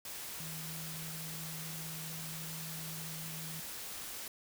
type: tone in noise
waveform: sine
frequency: 160 Hz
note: D#3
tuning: 49 cents sharp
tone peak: -45 dBFS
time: 0.4-3.6 s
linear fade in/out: 2 ms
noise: white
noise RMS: -44 dBFS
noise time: 0.05-4.28 s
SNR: -4 dB
effects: none